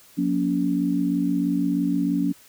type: tone cluster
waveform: sine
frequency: 180.2 / 237.1 / 283.3 Hz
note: F#3 / A#3 / C#4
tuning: -45 / +30 / +38 cents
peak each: -25 / -27 / -22 dBFS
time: 0.17-2.33 s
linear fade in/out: 20 ms
effects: white hiss -52 dBFS RMS until 2.48 s